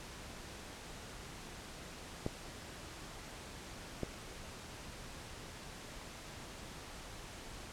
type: clicks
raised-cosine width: 2 ms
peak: -22 dBFS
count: 2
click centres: 2.264 / 4.033 s
effects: pink hiss -49 dBFS RMS until 7.72 s + low-pass 9000 Hz 12 dB/octave